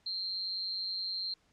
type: tone with amplitude modulation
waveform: sine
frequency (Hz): 4174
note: C8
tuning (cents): -5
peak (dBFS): -30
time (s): 0.06-1.34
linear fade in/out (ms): 5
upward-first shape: sine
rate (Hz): 189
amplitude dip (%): 70
effects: pink hiss -70 dBFS RMS until 1.52 s + low-pass 7000 Hz 12 dB/octave